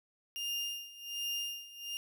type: tone with tremolo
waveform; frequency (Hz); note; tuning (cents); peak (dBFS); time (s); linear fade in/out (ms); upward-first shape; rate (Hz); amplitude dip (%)
35% pulse; 2813; F7; +12; -32; 0.36-1.97; 0; sine; 1.3; 85
effects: none